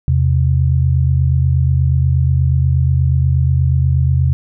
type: tone pair together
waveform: sine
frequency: 82.48 / 130.81 Hz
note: E2 / C3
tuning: +2 / 0 cents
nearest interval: minor sixth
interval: 798 cents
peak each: -13 dBFS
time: 0.08-4.33 s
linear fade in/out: 0 ms
effects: none